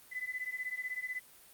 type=beating tone pair; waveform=sine; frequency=2000 / 2016 Hz; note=B6 / B6; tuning=+21 / +35 cents; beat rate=16 Hz; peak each=-39 / -40 dBFS; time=0.11-1.2 s; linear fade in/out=20 ms; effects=white hiss -58 dBFS RMS until 1.53 s + Opus 32 kbps